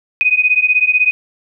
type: beating tone pair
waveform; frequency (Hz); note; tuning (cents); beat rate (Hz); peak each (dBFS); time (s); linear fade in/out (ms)
sine; 2489 / 2505; D#7 / D#7; 0 / +11; 16; -13; 0.21-1.11; 0
effects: none